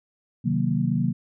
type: chord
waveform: sine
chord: C half-diminished seventh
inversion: none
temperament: equal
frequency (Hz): 130.81 / 155.56 / 185 / 233.1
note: C3 / Eb3 / Gb3 / Bb3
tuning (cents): 0 / 0 / 0 / 0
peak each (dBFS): -26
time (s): 0.44-1.13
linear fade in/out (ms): 20
effects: none